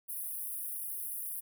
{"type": "high-pass noise", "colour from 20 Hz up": "pink", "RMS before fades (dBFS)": -39, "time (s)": [0.08, 1.41], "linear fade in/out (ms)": 20, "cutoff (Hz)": 9600, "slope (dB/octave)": 96, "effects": []}